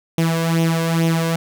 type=tone with flanger; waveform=sawtooth; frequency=164.81 Hz; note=E3; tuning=in tune; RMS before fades=-18 dBFS; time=0.18-1.36 s; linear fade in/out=2 ms; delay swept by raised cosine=0.32 to 1.92 ms; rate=2.3 Hz; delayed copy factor=+0.65; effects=none